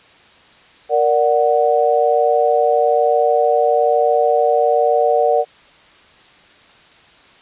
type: chord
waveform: sine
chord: Bb augmented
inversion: none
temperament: equal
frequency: 466.2 / 587.3 / 740 Hz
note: Bb4 / D5 / F#5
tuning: 0 / 0 / 0 cents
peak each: -16 dBFS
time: 0.89-5.45 s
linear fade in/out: 50 ms
effects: white hiss -47 dBFS RMS until 7.41 s + resampled to 8000 Hz